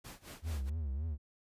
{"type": "noise with tremolo", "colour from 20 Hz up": "pink", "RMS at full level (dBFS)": -48, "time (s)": [0.04, 0.7], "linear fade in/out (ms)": 10, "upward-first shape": "sine", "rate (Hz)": 4.6, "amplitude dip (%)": 90}
{"type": "tone with vibrato", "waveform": "triangle", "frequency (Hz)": 73.42, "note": "D2", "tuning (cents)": 0, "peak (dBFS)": -32, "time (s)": [0.42, 1.18], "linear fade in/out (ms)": 50, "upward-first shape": "triangle", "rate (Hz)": 3.5, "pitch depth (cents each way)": 230}
{"effects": ["resampled to 32000 Hz"]}